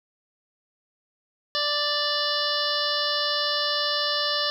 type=harmonic tone; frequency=587.3 Hz; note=D5; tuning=in tune; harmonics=1 / 2 / 3 / 5 / 6 / 7 / 8 / 9; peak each=-31 / -31 / -31 / -31 / -31 / -31 / -31 / -31 dBFS; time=1.55-4.5 s; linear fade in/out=0 ms; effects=9-bit